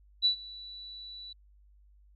sine tone with ADSR envelope, 3951 Hz, B7, in tune, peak -20 dBFS, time 0.22-1.33 s, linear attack 34 ms, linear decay 100 ms, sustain -22 dB, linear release 6 ms, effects added 50 Hz sine -57 dBFS peak until 2.15 s

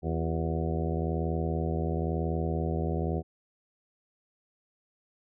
harmonic tone with a mistuned harmonic, 81 Hz, E2, 30 cents flat, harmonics 1 / 2 / 3 / 4 / 5 / 6 / 7 / 8 / 9, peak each -31 / -32 / -38 / -37 / -37 / -39 / -42 / -43 / -40 dBFS, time 0.02-3.23 s, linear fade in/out 50 ms, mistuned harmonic 4, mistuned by +89 cents, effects none

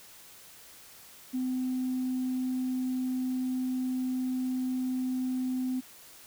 sine tone, 255.7 Hz, C4, 40 cents flat, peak -27 dBFS, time 1.33-5.81 s, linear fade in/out 20 ms, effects tanh soft clip ceiling -24 dBFS + white hiss -52 dBFS RMS until 6.26 s

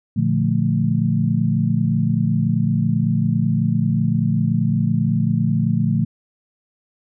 sine chord, Bb major seventh, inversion none, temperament equal, 116.54 / 146.83 / 174.61 / 220 Hz, Bb2 / D3 / F3 / A3, 0 / 0 / 0 / 0 cents, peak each -21 dBFS, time 0.16-6.05 s, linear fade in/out 10 ms, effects none

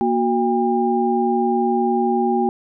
sine tone cluster, 235.9 / 366.9 / 803 Hz, A#3 / F#4 / G5, +21 / -15 / +41 cents, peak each -20 dBFS, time 0.01-2.49 s, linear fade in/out 0 ms, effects none

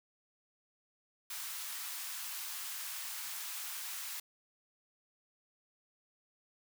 white high-pass noise, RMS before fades -42 dBFS, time 1.3-4.2 s, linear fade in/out 5 ms, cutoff 890 Hz, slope 24 dB/octave, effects none

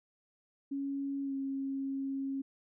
sine tone with pitch glide, 277.2 to 271.7 Hz, C#4 to C#4, 0 to -35 cents, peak -33 dBFS, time 0.71-2.42 s, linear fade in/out 10 ms, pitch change -35 cents, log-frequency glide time 1.23-1.34 s, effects none

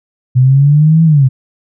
sine linear two-way sweep, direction up then down, 124.6 to 165 to 126.3 Hz, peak -4 dBFS, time 0.35-1.29 s, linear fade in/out 20 ms, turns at 1.04 s, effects none

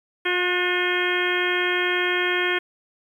harmonic tone with a mistuned harmonic, 357.7 Hz, F4, 41 cents sharp, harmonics 1 / 2 / 3 / 4 / 5 / 6 / 7 / 8 / 9, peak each -25 / -34 / -32 / -28 / -26 / -28 / -30 / -38 / -30 dBFS, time 0.25-2.59 s, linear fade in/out 10 ms, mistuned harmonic 4, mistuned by +35 cents, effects 9-bit

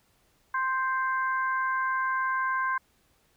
harmonic tone, 523.3 Hz, C5, in tune, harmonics 2 / 3 / 4, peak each -27 / -29 / -42 dBFS, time 0.54-2.78 s, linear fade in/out 5 ms, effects pink hiss -67 dBFS RMS until 3.36 s

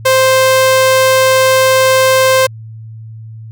sawtooth tone, 523.3 Hz, C5, in tune, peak -3 dBFS, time 0.05-2.47 s, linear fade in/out 10 ms, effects added 111 Hz sine -27 dBFS peak until 3.51 s

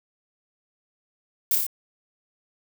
violet noise with echo, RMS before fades -21 dBFS, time 1.51-1.55 s, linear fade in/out 2 ms, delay 29 ms, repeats 4, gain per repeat -2 dB, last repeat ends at 1.666 s, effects none

